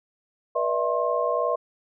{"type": "tone cluster", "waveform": "sine", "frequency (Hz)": [485, 596, 658, 1065], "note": ["B4", "D5", "E5", "C6"], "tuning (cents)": [-31, 25, -3, 30], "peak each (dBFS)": -27, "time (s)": [0.55, 1.56], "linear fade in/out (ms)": 10, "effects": []}